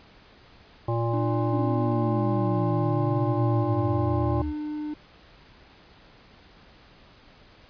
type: harmonic tone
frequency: 116.54 Hz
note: A#2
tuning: in tune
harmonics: 1 / 3 / 5 / 7 / 9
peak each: -25 / -30 / -32 / -33 / -35 dBFS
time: 0.88-4.42 s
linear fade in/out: 5 ms
type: tone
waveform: triangle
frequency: 300.9 Hz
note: D4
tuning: 42 cents sharp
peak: -27 dBFS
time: 1.13-4.94 s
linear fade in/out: 5 ms
type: exponential sweep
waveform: sine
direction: down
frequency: 293.7 to 72.4 Hz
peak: -29 dBFS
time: 1.49-4.54 s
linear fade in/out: 50 ms
effects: pink hiss -53 dBFS RMS until 7.69 s + resampled to 11025 Hz